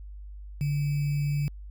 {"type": "tone with sample-and-hold", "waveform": "sine", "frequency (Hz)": 144.8, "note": "D3", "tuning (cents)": -24, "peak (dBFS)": -24, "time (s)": [0.61, 1.48], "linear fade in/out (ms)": 0, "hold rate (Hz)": 2450, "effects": ["added 50 Hz sine -39 dBFS peak until 1.7 s"]}